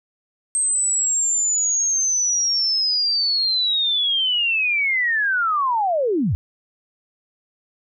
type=linear sweep; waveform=sine; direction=down; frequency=8360 to 70.3 Hz; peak=-17 dBFS; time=0.55-6.35 s; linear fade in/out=0 ms; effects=none